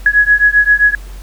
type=beating tone pair; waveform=sine; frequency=1673 / 1680.6 Hz; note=G#6 / G#6; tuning=+12 / +20 cents; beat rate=7.6 Hz; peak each=-10 dBFS; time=0.06-0.95 s; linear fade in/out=2 ms; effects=added 46 Hz sine -27 dBFS peak until 1.22 s + pink hiss -41 dBFS RMS until 1.22 s